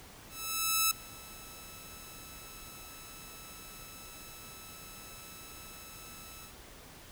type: tone with ADSR envelope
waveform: 5% pulse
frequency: 1309 Hz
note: E6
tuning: 13 cents flat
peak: -13 dBFS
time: 0.29-6.56 s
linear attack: 620 ms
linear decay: 3 ms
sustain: -24 dB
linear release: 120 ms
effects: pink hiss -52 dBFS RMS until 7.11 s